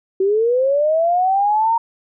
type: linear sweep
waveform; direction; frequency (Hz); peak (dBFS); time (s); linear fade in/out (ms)
sine; up; 374 to 932.3; -13; 0.2-1.78; 5
effects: none